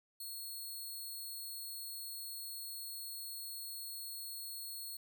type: tone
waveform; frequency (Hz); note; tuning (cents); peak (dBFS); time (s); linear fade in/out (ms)
10% pulse; 4316; C#8; -47; -36; 0.2-4.97; 5
effects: none